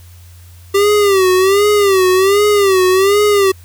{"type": "tone with vibrato", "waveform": "square", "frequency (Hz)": 392, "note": "G4", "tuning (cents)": 0, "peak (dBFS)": -9, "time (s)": [0.74, 3.52], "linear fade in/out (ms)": 10, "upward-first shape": "sine", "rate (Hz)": 1.3, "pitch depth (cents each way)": 110, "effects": ["added 87 Hz sine -36 dBFS peak until 3.64 s", "white hiss -47 dBFS RMS until 3.64 s"]}